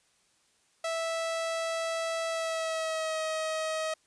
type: tone with pitch glide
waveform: sawtooth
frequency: 657 to 633.2 Hz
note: E5 to D#5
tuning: -6 to +30 cents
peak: -26 dBFS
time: 0.84-3.94 s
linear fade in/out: 5 ms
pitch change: -64 cents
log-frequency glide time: 2.29-3.2 s
effects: white hiss -68 dBFS RMS until 4.06 s + resampled to 22050 Hz